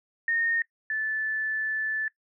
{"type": "tone pair in turn", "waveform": "sine", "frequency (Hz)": [1840, 1748.2], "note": ["A#6", "A6"], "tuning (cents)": [-23, -12], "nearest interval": "minor second", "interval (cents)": 89, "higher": "first", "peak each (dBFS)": [-23, -26], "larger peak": "first", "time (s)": [[0.28, 0.62], [0.9, 2.08]], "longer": "second", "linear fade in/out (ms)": 2, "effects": ["noise-tail reverb RT60 0.1 s tail -20 dB re dry"]}